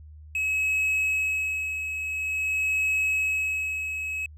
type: tone with tremolo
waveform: triangle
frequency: 2566 Hz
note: E7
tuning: 47 cents flat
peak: -20 dBFS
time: 0.35-4.26 s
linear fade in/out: 2 ms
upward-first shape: sine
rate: 0.48 Hz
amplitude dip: 55%
effects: added 76 Hz sine -43 dBFS peak until 4.37 s